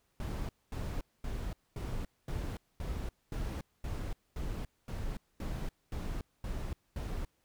brown noise bursts, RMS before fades -37 dBFS, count 14, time 0.2-7.25 s, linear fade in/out 2 ms, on 290 ms, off 230 ms, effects pink hiss -75 dBFS RMS until 7.44 s

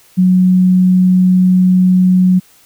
sine tone, 183.7 Hz, F#3, 12 cents flat, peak -6 dBFS, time 0.17-2.4 s, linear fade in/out 20 ms, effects white hiss -47 dBFS RMS until 2.65 s

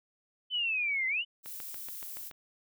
sine exponential two-way sweep, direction down then up, 3066 to 2027 to 3066 Hz, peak -28 dBFS, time 0.5-1.25 s, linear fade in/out 50 ms, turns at 1.07 s
violet noise, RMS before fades -42 dBFS, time 1.43-2.32 s, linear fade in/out 50 ms
click train, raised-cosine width 0.3 ms, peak -30 dBFS, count 7, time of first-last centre 1.46-2.312 s, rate 7.04 Hz
effects none

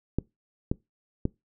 clicks, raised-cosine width 3 ms, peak -12 dBFS, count 3, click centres 0.186 / 0.715 / 1.254 s, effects noise-tail reverb RT60 0.2 s tail -23 dB re dry

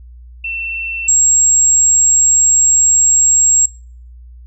sine tone pair in turn, 2691 / 7581 Hz, E7 / A#8, +35 / +28 cents, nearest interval octave + tritone, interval 1793 cents, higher second, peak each -19 / -7 dBFS, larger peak second, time 0.44-1.08 / 1.08-3.66 s, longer second, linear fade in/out 5 ms, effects noise-tail reverb RT60 0.5 s tail -26 dB re dry + added 60 Hz sine -34 dBFS peak until 4.46 s

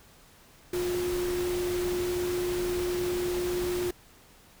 sine tone in noise, 356.6 Hz, F4, 36 cents sharp, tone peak -27 dBFS, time 0.73-3.91 s, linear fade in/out 5 ms, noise pink, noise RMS -37 dBFS, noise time 0.73-3.91 s, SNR +7 dB, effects pink hiss -56 dBFS RMS until 4.6 s

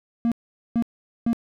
triangle tone bursts, 233.1 Hz, A#3, in tune, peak -16 dBFS, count 3, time 0.25-1.331 s, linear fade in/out 0 ms, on 67 ms, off 440 ms, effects none

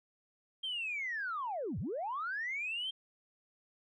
sine linear two-way sweep, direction down then up, 3204 to 73.42 to 3204 Hz, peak -34 dBFS, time 0.63-2.91 s, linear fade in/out 10 ms, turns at 1.79 s, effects tanh soft clip ceiling -30 dBFS

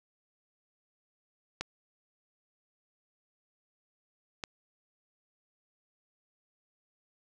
clicks, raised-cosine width 0.2 ms, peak -16 / -18 dBFS, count 2, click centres 1.61 / 4.438 s, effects none

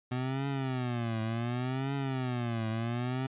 25% pulse tone with vibrato, 124.2 Hz, B2, 10 cents sharp, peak -27 dBFS, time 0.11-3.27 s, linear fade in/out 10 ms, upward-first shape triangle, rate 0.68 Hz, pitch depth 210 cents each way, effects resampled to 8000 Hz

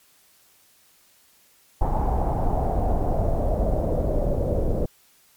brown noise with low-pass filter sweep, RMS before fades -22 dBFS, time 1.81-4.86 s, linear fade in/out 10 ms, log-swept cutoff 850 to 520 Hz, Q 5.2, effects white hiss -58 dBFS RMS until 5.36 s + MP3 96 kbps

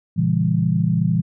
sine chord, A# diminished seventh, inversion none, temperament just, 116.54 / 139.85 / 167.82 / 201.4 Hz, A#2 / C#3 / E3 / G3, 0 / +16 / +31 / +47 cents, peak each -22 / -24 / -18 / -24 dBFS, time 0.16-1.22 s, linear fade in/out 20 ms, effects none

